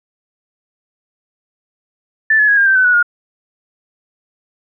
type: tone with pitch steps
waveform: sine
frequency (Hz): 1760 / 1707.9 / 1657.4 / 1608.3 / 1560.8 / 1514.6 / 1469.8 / 1426.3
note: A6 / G#6 / G#6 / G6 / G6 / F#6 / F#6 / F6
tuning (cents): 0 / +48 / -4 / +44 / -8 / +40 / -12 / +36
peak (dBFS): -8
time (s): 2.3-3.028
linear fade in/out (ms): 5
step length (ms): 91
effects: none